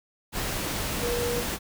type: tone in noise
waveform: sine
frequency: 479.8 Hz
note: A#4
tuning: 50 cents sharp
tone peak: -27 dBFS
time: 1-1.44 s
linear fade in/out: 50 ms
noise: pink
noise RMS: -30 dBFS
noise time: 0.32-1.59 s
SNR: 0 dB
effects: none